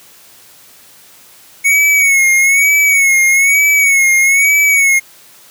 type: tone with vibrato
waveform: square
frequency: 2213 Hz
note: C#7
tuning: 3 cents flat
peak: -8 dBFS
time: 1.64-5 s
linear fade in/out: 20 ms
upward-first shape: sine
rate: 1.1 Hz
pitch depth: 65 cents each way
effects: white hiss -42 dBFS RMS until 5.5 s + high-pass 80 Hz 12 dB/octave